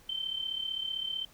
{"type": "tone with amplitude modulation", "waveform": "sine", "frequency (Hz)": 3100, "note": "G7", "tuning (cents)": -20, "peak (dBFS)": -29, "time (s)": [0.09, 1.25], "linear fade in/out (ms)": 5, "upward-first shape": "sine", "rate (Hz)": 35.6, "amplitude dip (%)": 70, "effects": ["pink hiss -59 dBFS RMS until 1.33 s"]}